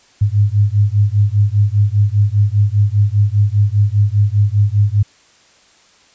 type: beating tone pair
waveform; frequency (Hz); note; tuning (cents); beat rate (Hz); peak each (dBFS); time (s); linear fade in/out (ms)
sine; 100.6 / 105.6; G2 / G#2; +45 / +29; 5; -13; 0.21-5.03; 10
effects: white hiss -50 dBFS RMS until 6.14 s + resampled to 16000 Hz